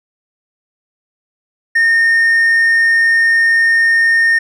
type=tone with hard clipping; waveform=sine; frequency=1831 Hz; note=A#6; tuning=32 cents flat; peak=-9 dBFS; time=1.75-4.39 s; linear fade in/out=10 ms; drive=2 dB; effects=none